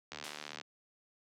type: click train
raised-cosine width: 0.2 ms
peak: -24 dBFS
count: 38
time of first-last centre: 0.12-0.613 s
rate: 75.1 Hz
type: noise with exponential decay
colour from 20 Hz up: white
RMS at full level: -41 dBFS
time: 0.24-0.56 s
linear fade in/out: 1 ms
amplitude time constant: 69 ms
effects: high-pass 200 Hz 12 dB/octave + low-pass 8000 Hz 12 dB/octave